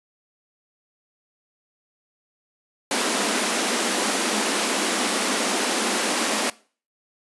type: high-pass noise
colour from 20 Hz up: pink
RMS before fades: -23 dBFS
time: 2.91-6.5 s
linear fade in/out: 2 ms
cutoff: 200 Hz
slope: 96 dB/octave
effects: noise-tail reverb RT60 0.4 s tail -21 dB re dry + resampled to 24000 Hz